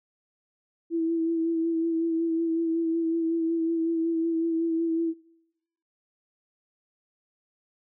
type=tone with vibrato; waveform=sine; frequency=329.6 Hz; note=E4; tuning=in tune; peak=-23 dBFS; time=0.9-5.14 s; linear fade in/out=50 ms; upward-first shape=sine; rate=5.4 Hz; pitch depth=26 cents each way; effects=noise-tail reverb RT60 0.9 s tail -23 dB re dry